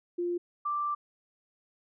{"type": "tone pair in turn", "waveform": "sine", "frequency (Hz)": [349.7, 1176.2], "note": ["F4", "D6"], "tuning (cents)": [2, 2], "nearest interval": "octave + major sixth", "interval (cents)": 2100, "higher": "second", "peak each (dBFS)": -28, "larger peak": "neither", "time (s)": [[0.18, 0.38], [0.65, 0.95]], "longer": "second", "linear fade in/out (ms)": 10, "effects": []}